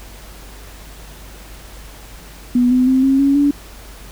sine tone with pitch steps, 245.7 / 253.3 / 261.2 / 269.3 / 277.7 / 286.3 Hz, B3 / B3 / C4 / C#4 / C#4 / D4, -9 / +44 / -3 / -50 / +3 / -44 cents, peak -10 dBFS, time 2.55-3.51 s, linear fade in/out 5 ms, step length 160 ms, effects added 50 Hz sine -37 dBFS peak until 4.11 s + pink hiss -40 dBFS RMS until 4.11 s

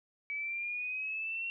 sine exponential sweep, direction up, 2280 to 2740 Hz, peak -34 dBFS, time 0.3-1.5 s, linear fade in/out 0 ms, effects none

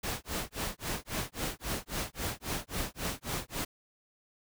pink noise with tremolo, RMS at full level -33 dBFS, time 0.03-3.65 s, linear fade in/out 10 ms, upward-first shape sine, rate 3.7 Hz, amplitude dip 100%, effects none

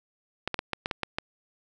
clicks, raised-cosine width 0.3 ms, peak -12 dBFS, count 8, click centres 0.476 / 0.543 / 0.591 / 0.733 / 0.859 / 0.912 / 1.033 / 1.185 s, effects none

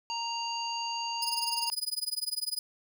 harmonic tone, 932.3 Hz, A#5, in tune, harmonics 1 / 3 / 5 / 7, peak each -34 / -38 / -37 / -45 dBFS, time 0.1-1.7 s, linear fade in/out 0 ms
sawtooth tone with tremolo, 4978 Hz, D#8, in tune, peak -25 dBFS, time 1.22-2.59 s, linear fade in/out 2 ms, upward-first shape sine, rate 20 Hz, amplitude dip 100%
effects none

